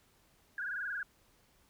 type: tone with frequency modulation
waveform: sine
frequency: 1549 Hz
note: G6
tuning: 21 cents flat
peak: -35 dBFS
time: 0.58-1.03 s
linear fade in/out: 2 ms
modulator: 21.1 Hz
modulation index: 5.7
effects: pink hiss -68 dBFS RMS until 1.69 s